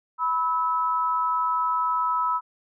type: tone pair together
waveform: sine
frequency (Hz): 987.8 / 1298.2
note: B5 / E6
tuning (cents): 0 / -27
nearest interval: perfect fourth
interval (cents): 473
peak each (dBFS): -24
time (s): 0.18-2.41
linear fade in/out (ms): 50
effects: none